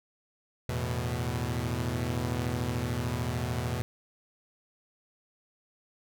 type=chord; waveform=sawtooth; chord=E suspended fourth; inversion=none; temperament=equal; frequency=82.41 / 110 / 123.47 Hz; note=E2 / A2 / B2; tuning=0 / 0 / 0 cents; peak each=-31 / -31 / -28 dBFS; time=0.69-3.82 s; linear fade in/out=0 ms; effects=none